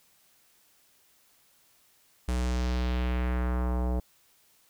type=tone with low-pass filter sweep; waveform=square; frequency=61.74 Hz; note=B1; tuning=in tune; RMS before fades=-28 dBFS; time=2.28-4 s; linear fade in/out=5 ms; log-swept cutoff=10000 to 660 Hz; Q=1.5; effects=white hiss -64 dBFS RMS until 4.69 s